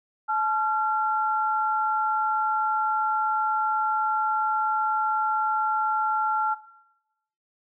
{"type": "tone pair together", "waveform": "sine", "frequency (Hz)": [864.3, 1372], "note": ["A5", "F6"], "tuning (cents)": [-31, -31], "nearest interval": "minor sixth", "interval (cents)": 800, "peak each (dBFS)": -25, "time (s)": [0.28, 6.55], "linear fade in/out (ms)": 20, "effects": ["noise-tail reverb RT60 0.9 s tail -17 dB re dry"]}